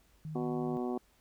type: tone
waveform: sine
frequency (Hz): 155.56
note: D#3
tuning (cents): 0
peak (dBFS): -38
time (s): 0.25-0.77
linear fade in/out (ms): 0
type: harmonic tone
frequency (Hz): 123.47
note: B2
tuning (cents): 0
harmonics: 2 / 3 / 4 / 5 / 6 / 7 / 8 / 9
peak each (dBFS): -35 / -36 / -46 / -47 / -42 / -51 / -53 / -50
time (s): 0.35-0.98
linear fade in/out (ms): 5
effects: added 50 Hz sine -68 dBFS peak until 1.2 s + pink hiss -68 dBFS RMS until 1.2 s

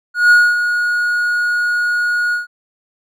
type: tone with ADSR envelope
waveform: triangle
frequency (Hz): 1446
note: F#6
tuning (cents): -40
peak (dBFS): -3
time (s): 0.14-2.47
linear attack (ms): 170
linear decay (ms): 240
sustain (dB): -9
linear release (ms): 140
effects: none

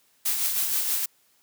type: noise with tremolo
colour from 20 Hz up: blue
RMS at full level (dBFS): -24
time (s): 0.25-1.06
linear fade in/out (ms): 10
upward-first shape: sine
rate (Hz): 6.3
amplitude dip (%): 40
effects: white hiss -64 dBFS RMS until 1.42 s + high-pass 100 Hz 12 dB/octave

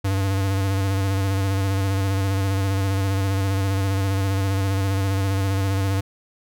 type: tone with vibrato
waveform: square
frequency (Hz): 97.1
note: G2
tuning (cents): -16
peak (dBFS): -20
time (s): 0.04-6.01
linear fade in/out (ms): 10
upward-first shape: square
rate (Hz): 15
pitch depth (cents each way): 28
effects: none

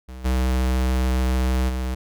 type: tone with level steps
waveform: square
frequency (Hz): 63.8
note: C2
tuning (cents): -43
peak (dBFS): -35 / -19 / -24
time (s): 0.08-1.95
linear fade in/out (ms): 10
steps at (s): 0.24 / 1.68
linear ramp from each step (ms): 20
effects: none

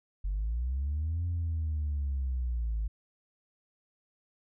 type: linear two-way sweep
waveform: sine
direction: up then down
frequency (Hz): 45.32 to 87.31 to 52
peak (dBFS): -27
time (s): 0.24-2.88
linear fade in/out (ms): 10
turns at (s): 1.26
effects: tanh soft clip ceiling -26 dBFS

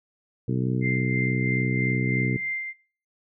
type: harmonic tone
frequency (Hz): 63.3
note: B1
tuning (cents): +43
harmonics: 2 / 3 / 4 / 5 / 6 / 7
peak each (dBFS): -25 / -29 / -31 / -33 / -35 / -36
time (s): 0.48-2.37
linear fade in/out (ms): 5
type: tone with tremolo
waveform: sine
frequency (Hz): 2093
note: C7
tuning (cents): 0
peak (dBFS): -25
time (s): 0.81-2.74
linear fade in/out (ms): 50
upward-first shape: sine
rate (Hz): 3.1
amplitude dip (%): 45
effects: noise-tail reverb RT60 0.4 s tail -20 dB re dry

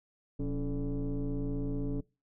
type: tone with frequency modulation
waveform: sine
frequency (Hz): 126.2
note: B2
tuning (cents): +38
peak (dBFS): -29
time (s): 0.39-2.01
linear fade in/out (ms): 10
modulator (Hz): 154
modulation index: 1.6
effects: noise-tail reverb RT60 0.3 s tail -25 dB re dry + tanh soft clip ceiling -27 dBFS

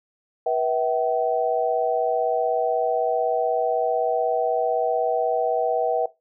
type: tone cluster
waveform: sine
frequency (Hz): 485.2 / 648 / 764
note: B4 / E5 / G5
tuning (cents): -31 / -30 / -45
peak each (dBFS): -24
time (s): 0.46-6.06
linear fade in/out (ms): 5
effects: noise-tail reverb RT60 0.2 s tail -17 dB re dry

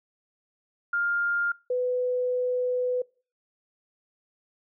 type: tone pair in turn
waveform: sine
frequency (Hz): 1404 / 499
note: F6 / B4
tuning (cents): +9 / +18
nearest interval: octave + tritone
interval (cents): 1791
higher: first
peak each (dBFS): -23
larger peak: neither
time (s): 0.93-1.52 / 1.7-3.02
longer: second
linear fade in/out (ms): 5
effects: noise-tail reverb RT60 0.4 s tail -25 dB re dry

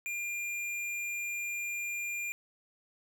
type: tone with hard clipping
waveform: triangle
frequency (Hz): 2400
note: D7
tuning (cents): +37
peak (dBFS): -35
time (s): 0.06-2.32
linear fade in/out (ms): 0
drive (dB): 17
effects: none

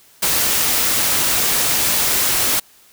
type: noise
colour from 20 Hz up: white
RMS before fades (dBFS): -17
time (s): 0.22-2.6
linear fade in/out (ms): 10
effects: white hiss -50 dBFS RMS until 2.92 s

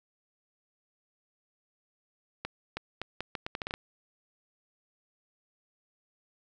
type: accelerating click train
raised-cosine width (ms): 0.3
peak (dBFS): -18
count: 11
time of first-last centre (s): 2.45-3.739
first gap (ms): 320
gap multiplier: 0.77
effects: none

